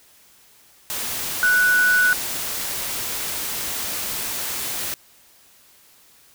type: tone in noise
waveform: sine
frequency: 1480 Hz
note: F#6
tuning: in tune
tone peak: -14 dBFS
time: 1.43-2.13 s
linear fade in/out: 0 ms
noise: white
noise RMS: -27 dBFS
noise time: 0.9-4.94 s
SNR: +10 dB
effects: white hiss -53 dBFS RMS until 6.34 s